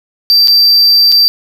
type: tone with dropouts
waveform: triangle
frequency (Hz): 4682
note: D8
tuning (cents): -6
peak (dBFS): -3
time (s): 0.3-1.28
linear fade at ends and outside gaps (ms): 0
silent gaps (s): 0.474-0.481 / 1.118-1.123
effects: none